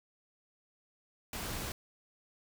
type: noise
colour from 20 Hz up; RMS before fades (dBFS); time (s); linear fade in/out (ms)
pink; -39; 1.33-1.72; 2
effects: none